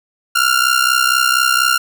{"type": "ring-modulated tone", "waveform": "sawtooth", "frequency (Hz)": 1396.9, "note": "F6", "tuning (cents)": 0, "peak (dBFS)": -5, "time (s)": [0.35, 1.78], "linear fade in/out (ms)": 10, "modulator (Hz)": 32.1, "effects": []}